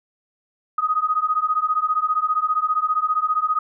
sine beating tone pair, 1244.5 / 1259.5 Hz, D#6 / D#6, 0 / +21 cents, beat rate 15 Hz, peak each -21 dBFS, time 0.78-3.59 s, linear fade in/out 5 ms, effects none

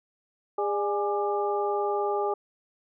sine tone cluster, 407.4 / 597 / 827 / 1191 Hz, G#4 / D5 / G#5 / D6, -33 / +28 / -8 / +24 cents, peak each -27 / -34 / -29 / -34 dBFS, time 0.58-2.34 s, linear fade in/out 5 ms, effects none

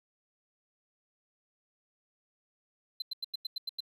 triangle tone bursts, 4069 Hz, C8, 49 cents flat, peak -31 dBFS, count 8, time 3-3.805 s, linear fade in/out 5 ms, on 21 ms, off 91 ms, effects none

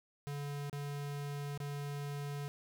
square tone with dropouts, 143.5 Hz, D3, 40 cents flat, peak -39 dBFS, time 0.27-2.48 s, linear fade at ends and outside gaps 0 ms, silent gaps 0.697-0.729 / 1.576-1.602 s, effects none

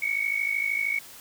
sine tone pair together, 2200 / 2253 Hz, C#7 / C#7, -14 / +28 cents, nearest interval unison, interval 42 cents, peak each -27 dBFS, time 0.02-0.99 s, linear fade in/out 5 ms, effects white hiss -46 dBFS RMS until 1.2 s

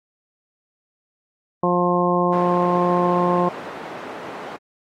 harmonic tone, 177.1 Hz, F3, 24 cents sharp, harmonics 1 / 2 / 3 / 4 / 5 / 6, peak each -22 / -22 / -23 / -25 / -26 / -22 dBFS, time 1.63-3.49 s, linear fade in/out 5 ms
white band-pass noise, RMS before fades -34 dBFS, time 2.32-4.57 s, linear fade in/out 10 ms, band 240 to 960 Hz, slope 12 dB/octave
effects AAC 48 kbps

